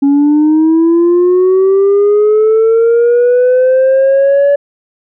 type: linear sweep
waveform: sine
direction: up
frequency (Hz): 277.2 to 572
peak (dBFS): -3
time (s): 0.02-4.56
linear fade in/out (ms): 10
effects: tanh soft clip ceiling -4 dBFS